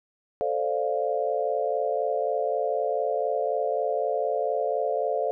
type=chord; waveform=sine; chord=D minor seventh; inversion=second; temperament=equal; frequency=440 / 523.3 / 587.3 / 698.5 Hz; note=A4 / C5 / D5 / F5; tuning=0 / 0 / 0 / 0 cents; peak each=-29 dBFS; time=0.41-5.31 s; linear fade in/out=0 ms; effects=none